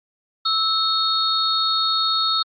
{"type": "tone cluster", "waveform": "sine", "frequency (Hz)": [1308, 3713, 4331], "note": ["E6", "A#7", "C#8"], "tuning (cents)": [-14, -8, -41], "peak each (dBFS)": -22, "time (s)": [0.45, 2.43], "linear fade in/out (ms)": 10, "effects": ["Opus 48 kbps"]}